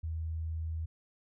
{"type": "tone", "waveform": "sine", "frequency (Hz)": 80.6, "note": "E2", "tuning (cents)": -38, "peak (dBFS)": -33, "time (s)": [0.03, 0.86], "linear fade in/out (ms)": 10, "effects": []}